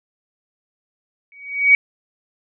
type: tone with exponential growth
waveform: sine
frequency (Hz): 2258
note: C#7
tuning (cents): +31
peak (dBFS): -5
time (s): 1.32-1.75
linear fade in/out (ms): 1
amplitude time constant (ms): 93
effects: none